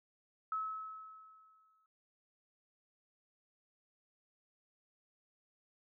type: tone with exponential decay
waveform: sine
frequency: 1293 Hz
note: E6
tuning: 34 cents flat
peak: -33 dBFS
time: 0.52-1.86 s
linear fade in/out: 2 ms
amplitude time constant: 290 ms
effects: none